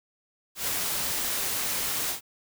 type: noise with ADSR envelope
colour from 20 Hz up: white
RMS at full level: -27 dBFS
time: 0.55-2.21 s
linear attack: 130 ms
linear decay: 6 ms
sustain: -2 dB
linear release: 110 ms
effects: none